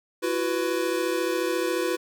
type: chord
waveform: square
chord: E suspended second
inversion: none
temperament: equal with one note detuned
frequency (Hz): 335.8 / 370 / 493.9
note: E4 / F#4 / B4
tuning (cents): +32 / 0 / 0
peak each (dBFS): -29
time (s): 0.22-1.97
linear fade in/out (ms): 20
effects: none